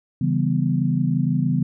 sine chord, C# half-diminished seventh, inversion none, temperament equal, 138.59 / 164.81 / 196 / 246.9 Hz, C#3 / E3 / G3 / B3, 0 / 0 / 0 / 0 cents, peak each -22 / -22 / -26 / -24 dBFS, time 0.21-1.63 s, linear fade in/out 5 ms, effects none

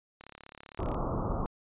click train, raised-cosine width 0.3 ms, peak -31 dBFS, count 27, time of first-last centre 0.21-0.944 s, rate 35.4 Hz
pink low-pass noise, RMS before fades -32 dBFS, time 0.79-1.46 s, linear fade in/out 0 ms, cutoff 1300 Hz, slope 96 dB/octave
effects resampled to 8000 Hz

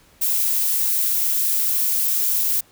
violet noise, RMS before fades -20 dBFS, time 0.21-2.61 s, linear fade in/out 10 ms, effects pink hiss -54 dBFS RMS until 2.71 s

